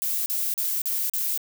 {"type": "noise bursts", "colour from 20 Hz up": "violet", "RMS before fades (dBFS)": -26, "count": 5, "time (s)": [0.02, 1.376], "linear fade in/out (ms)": 0, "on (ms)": 240, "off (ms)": 39, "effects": []}